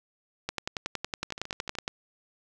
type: two click trains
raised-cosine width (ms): 0.2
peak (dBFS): -22 / -13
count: 8 / 16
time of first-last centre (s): 1.23-1.752 / 0.49-1.879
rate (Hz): 13.4 / 10.8
effects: none